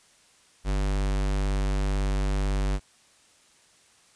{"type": "tone", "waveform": "square", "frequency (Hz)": 49, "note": "G1", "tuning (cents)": 0, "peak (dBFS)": -24, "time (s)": [0.64, 2.8], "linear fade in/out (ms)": 50, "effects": ["white hiss -59 dBFS RMS until 4.15 s", "resampled to 22050 Hz"]}